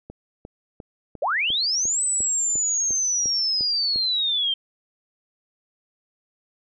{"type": "click train", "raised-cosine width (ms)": 2, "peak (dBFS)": -24, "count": 12, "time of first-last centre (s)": [0.1, 3.96], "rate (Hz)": 2.85}
{"type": "linear two-way sweep", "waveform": "sine", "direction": "up then down", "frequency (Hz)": [480.7, 8110, 3128], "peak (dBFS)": -20, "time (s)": [1.22, 4.54], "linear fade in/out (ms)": 5, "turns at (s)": 2.03}
{"effects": []}